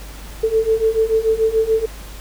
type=beating tone pair; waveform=sine; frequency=440 / 446.9 Hz; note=A4 / A4; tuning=0 / +27 cents; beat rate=6.9 Hz; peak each=-18 / -16 dBFS; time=0.43-1.86 s; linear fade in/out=10 ms; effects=added 50 Hz sine -33 dBFS peak until 2.2 s + pink hiss -39 dBFS RMS until 2.2 s